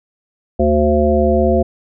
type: harmonic tone with a mistuned harmonic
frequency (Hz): 74.9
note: D2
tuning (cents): +35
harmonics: 1 / 3 / 5 / 7 / 9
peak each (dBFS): -17 / -17 / -17 / -17 / -17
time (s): 0.59-1.63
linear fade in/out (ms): 10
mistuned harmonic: 5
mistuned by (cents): -22
effects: none